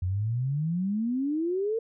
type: exponential sweep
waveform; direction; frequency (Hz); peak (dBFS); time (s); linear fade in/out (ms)
sine; up; 87.3 to 463.6; -25; 0.02-1.79; 5
effects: none